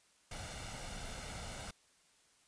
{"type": "noise with comb filter", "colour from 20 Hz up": "pink", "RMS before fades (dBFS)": -45, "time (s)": [0.31, 1.71], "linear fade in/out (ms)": 5, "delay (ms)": 1.4, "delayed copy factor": 0.55, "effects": ["white hiss -69 dBFS RMS until 2.47 s", "resampled to 22050 Hz"]}